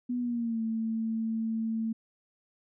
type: tone with pitch glide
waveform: sine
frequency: 245.6 to 223.9 Hz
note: B3 to A3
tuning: -9 to +30 cents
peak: -28 dBFS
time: 0.09-1.93 s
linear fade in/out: 10 ms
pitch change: -161 cents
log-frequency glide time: 0.19-0.61 s
effects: none